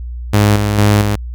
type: tone with tremolo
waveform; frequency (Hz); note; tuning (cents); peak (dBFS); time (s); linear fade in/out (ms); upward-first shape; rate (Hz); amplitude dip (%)
sawtooth; 103.9; G#2; +1; -4; 0.33-1.16; 10; square; 2.2; 45
effects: added 60 Hz sine -22 dBFS peak until 1.34 s